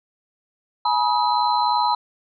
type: tone cluster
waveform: sine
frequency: 845 / 968 / 1260 / 4066 Hz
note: G#5 / B5 / D#6 / B7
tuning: +30 / -35 / +21 / +50 cents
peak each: -22 / -19 / -27 / -28 dBFS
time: 0.85-1.95 s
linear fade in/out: 5 ms
effects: none